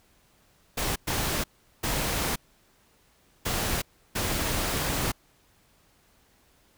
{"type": "noise bursts at uneven times", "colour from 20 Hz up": "pink", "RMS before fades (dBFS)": -28, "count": 5, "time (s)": [[0.77, 0.96], [1.07, 1.44], [1.83, 2.36], [3.45, 3.82], [4.15, 5.12]], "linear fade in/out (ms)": 10, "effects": ["pink hiss -63 dBFS RMS until 6.77 s"]}